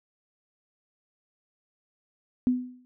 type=tone with exponential decay; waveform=sine; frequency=250.3 Hz; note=B3; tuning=23 cents sharp; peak=-17 dBFS; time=2.47-2.85 s; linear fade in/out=0 ms; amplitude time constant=81 ms; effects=none